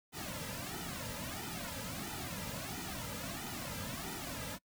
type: noise with flanger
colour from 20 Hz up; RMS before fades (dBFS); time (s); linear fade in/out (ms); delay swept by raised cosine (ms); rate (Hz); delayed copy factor
pink; -42; 0.12-4.59; 50; 1.8 to 2.78; 1.5; -0.95
effects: noise-tail reverb RT60 0.1 s tail -24 dB re dry